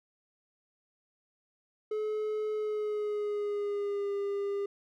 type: tone with pitch glide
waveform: triangle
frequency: 428.1 to 401.7 Hz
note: A4 to G4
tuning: -47 to +42 cents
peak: -28 dBFS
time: 1.91-4.66 s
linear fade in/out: 5 ms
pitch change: -111 cents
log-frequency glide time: 2.53-4.13 s
effects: none